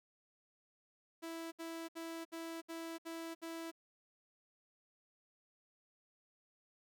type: tone bursts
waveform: sawtooth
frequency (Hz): 329.6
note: E4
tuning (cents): 0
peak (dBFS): -39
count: 7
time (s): 1.22-3.716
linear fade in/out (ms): 20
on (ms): 300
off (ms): 66
effects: none